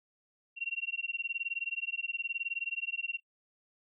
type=tone with tremolo; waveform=sine; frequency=2747 Hz; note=F7; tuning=29 cents flat; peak=-29 dBFS; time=0.56-3.2 s; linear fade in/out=50 ms; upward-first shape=sine; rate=19 Hz; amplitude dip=100%; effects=noise-tail reverb RT60 0.1 s tail -25 dB re dry